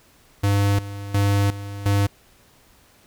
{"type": "tone with tremolo", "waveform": "square", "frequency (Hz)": 100.5, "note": "G2", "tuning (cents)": 44, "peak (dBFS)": -17, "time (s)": [0.43, 2.07], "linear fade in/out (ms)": 10, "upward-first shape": "square", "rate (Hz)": 1.4, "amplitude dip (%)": 80, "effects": ["pink hiss -55 dBFS RMS until 3.06 s"]}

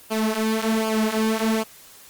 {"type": "tone with flanger", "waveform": "sawtooth", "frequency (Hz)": 220, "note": "A3", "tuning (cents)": 0, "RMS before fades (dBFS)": -22, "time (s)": [0.1, 1.64], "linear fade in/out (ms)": 20, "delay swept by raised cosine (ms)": [0.51, 6.11], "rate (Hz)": 1.3, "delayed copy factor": -0.75, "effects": ["white hiss -47 dBFS RMS until 2.09 s", "Opus 24 kbps"]}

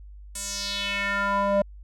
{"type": "tone with band-pass filter sweep", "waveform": "square", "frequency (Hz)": 200, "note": "G3", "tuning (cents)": 35, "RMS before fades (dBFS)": -26, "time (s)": [0.35, 1.62], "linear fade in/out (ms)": 5, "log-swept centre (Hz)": [8800, 590], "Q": 3, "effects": ["added 50 Hz sine -41 dBFS peak until 1.83 s"]}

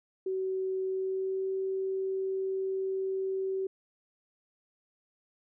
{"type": "tone with pitch glide", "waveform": "sine", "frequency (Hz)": [378.2, 382.6], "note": ["F#4", "G4"], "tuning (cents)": [38, -42], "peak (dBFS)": -29, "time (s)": [0.26, 3.67], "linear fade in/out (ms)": 5, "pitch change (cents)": 20, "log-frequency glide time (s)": [0.83, 1.51], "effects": []}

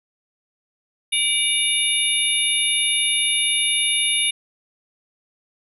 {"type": "tone cluster", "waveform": "sine", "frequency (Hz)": [2317, 2876, 3635, 10560], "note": ["D7", "F#7", "A#7", "E9"], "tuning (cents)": [-24, -50, -44, 2], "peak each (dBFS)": -23, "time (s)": [1.12, 4.31], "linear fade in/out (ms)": 10, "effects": []}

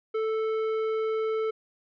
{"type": "tone with tanh clipping", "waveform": "triangle", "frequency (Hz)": 440, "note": "A4", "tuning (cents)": 0, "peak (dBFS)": -27, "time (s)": [0.14, 1.51], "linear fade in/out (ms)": 10, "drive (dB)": 15, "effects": []}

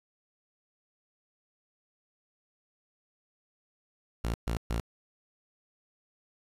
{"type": "tone bursts", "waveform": "sawtooth", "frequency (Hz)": 57, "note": "A#1", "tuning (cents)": -38, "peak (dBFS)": -25, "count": 3, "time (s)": [4.24, 4.8], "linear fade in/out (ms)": 0, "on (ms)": 100, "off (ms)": 130, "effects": ["resampled to 32000 Hz", "9-bit"]}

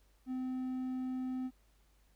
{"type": "tone", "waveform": "triangle", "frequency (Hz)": 256.9, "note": "C4", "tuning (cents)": -32, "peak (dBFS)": -33, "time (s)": [0.26, 1.51], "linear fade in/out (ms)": 50, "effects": ["added 50 Hz sine -66 dBFS peak until 2.15 s", "pink hiss -73 dBFS RMS until 2.15 s"]}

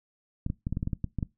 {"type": "clicks", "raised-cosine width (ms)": 5, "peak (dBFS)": -17, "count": 11, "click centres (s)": [0.464, 0.501, 0.669, 0.726, 0.771, 0.829, 0.874, 0.932, 1.043, 1.187, 1.228], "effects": ["noise-tail reverb RT60 0.2 s tail -21 dB re dry"]}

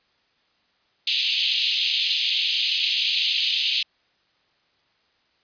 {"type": "band-pass noise", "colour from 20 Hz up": "pink", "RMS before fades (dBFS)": -23, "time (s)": [1.07, 3.83], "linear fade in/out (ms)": 5, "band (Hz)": [2700, 4500], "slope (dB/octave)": 48, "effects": ["white hiss -65 dBFS RMS until 5.43 s", "resampled to 11025 Hz"]}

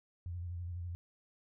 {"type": "tone with vibrato", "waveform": "sine", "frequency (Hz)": 87.31, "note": "F2", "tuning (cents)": 0, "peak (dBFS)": -38, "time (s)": [0.26, 0.95], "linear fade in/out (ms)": 0, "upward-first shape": "square", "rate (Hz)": 12, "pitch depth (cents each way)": 41, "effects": []}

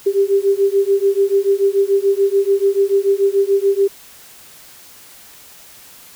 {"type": "beating tone pair", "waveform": "sine", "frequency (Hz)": [392, 398.9], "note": ["G4", "G4"], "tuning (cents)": [0, 30], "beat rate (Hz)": 6.9, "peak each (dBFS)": -15, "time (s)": [0.06, 3.88], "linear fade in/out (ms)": 10, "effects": ["white hiss -42 dBFS RMS until 6.15 s"]}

